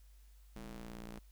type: ring-modulated tone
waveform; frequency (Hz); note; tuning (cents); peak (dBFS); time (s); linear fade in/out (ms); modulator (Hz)
sawtooth; 116.2; A#2; -5; -39; 0.56-1.19; 0; 87.4
effects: added 50 Hz sine -57 dBFS peak until 1.31 s + white hiss -72 dBFS RMS until 1.31 s